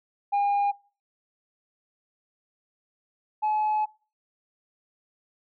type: tone pair in turn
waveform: sine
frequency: 810 / 854 Hz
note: G#5 / G#5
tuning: -43 / +48 cents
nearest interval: minor second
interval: 91 cents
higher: second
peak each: -18 / -20 dBFS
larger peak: first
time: 0.32-0.72 / 3.42-3.86 s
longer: second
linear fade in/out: 20 ms
effects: noise-tail reverb RT60 0.4 s tail -25 dB re dry + tanh soft clip ceiling -20 dBFS